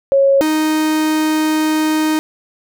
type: tone pair in turn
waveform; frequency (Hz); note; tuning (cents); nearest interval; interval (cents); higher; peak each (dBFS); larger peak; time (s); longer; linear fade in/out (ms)
sine / 45% pulse; 549 / 310.8; C#5 / D#4; -17 / -2; minor seventh; 985; first; -8 / -13; first; 0.12-0.41 / 0.41-2.19; second; 0
effects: none